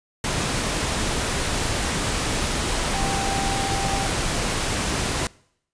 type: tone in noise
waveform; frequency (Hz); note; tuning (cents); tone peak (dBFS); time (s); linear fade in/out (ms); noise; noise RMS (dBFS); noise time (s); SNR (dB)
sine; 786; G5; +4; -27; 2.94-4.07; 2; pink; -24; 0.24-5.27; -6
effects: noise-tail reverb RT60 0.7 s tail -24 dB re dry + resampled to 22050 Hz